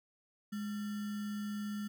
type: tone with sample-and-hold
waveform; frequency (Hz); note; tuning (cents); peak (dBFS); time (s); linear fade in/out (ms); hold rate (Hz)
sine; 207.7; G#3; 0; -36; 0.52-1.88; 10; 1575
effects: none